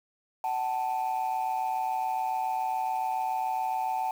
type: tone pair together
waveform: sine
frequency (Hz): 752.9 / 880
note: F#5 / A5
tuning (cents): +30 / 0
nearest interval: minor third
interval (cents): 270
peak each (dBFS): -28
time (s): 0.44-4.11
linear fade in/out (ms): 2
effects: tanh soft clip ceiling -23 dBFS + 8-bit